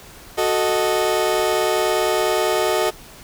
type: chord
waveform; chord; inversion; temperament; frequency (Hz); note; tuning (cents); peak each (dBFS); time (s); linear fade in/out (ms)
30% pulse; D# diminished; first; equal; 370 / 440 / 622.3; F#4 / A4 / D#5; 0 / 0 / 0; -19; 0.37-2.91; 20
effects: pink hiss -42 dBFS RMS until 3.23 s